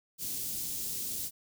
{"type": "band-stop noise", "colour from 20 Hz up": "white", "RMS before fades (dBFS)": -36, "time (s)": [0.18, 1.31], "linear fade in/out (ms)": 50, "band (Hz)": [310, 5000], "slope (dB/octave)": 12, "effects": []}